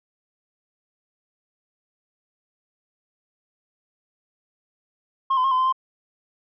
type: tone with pitch steps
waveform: sine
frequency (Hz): 1072 / 1020 / 1073 / 1023 / 1037 / 1047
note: C6 / C6 / C6 / C6 / C6 / C6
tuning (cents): +42 / -44 / +43 / -39 / -16 / +1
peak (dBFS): -15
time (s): 5.3-5.726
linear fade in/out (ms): 10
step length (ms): 71
effects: tanh soft clip ceiling -16 dBFS